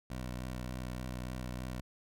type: tone with vibrato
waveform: 15% pulse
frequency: 62.5 Hz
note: B1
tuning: 21 cents sharp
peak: -32 dBFS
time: 0.1-1.81 s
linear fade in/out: 5 ms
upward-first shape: sine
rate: 3.4 Hz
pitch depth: 23 cents each way
effects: none